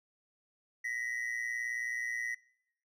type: ring-modulated tone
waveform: triangle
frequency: 1942 Hz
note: B6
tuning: 30 cents flat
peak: -29 dBFS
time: 0.84-2.35 s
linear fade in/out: 10 ms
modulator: 59.4 Hz
effects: noise-tail reverb RT60 0.8 s tail -25 dB re dry